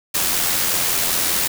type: noise with amplitude modulation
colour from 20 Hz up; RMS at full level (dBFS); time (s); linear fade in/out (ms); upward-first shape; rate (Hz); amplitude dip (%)
white; -18; 0.14-1.48; 10; sine; 85.1; 35
effects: none